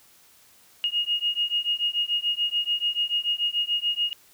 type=beating tone pair; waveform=sine; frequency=2860 / 2866.9 Hz; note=F7 / F7; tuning=+41 / +45 cents; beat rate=6.9 Hz; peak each=-26 dBFS; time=0.84-4.13 s; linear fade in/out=0 ms; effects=white hiss -56 dBFS RMS until 4.33 s